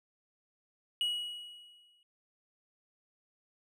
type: tone with exponential decay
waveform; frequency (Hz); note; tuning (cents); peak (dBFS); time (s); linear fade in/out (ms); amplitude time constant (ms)
triangle; 2912; F#7; -28; -26; 1.01-2.03; 1; 220
effects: none